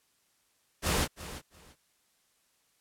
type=noise with echo; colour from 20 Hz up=pink; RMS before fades=-28 dBFS; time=0.82-1.08 s; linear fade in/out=50 ms; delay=340 ms; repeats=2; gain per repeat=-14 dB; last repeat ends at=1.76 s; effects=white hiss -71 dBFS RMS until 2.8 s + low-pass 12000 Hz 12 dB/octave